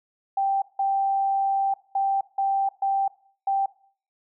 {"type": "tone bursts at uneven times", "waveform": "sine", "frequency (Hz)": 784, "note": "G5", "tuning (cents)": 0, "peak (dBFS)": -20, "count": 6, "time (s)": [[0.37, 0.62], [0.79, 1.74], [1.95, 2.21], [2.38, 2.69], [2.82, 3.08], [3.47, 3.66]], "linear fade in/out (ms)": 5, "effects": ["noise-tail reverb RT60 0.5 s tail -19 dB re dry"]}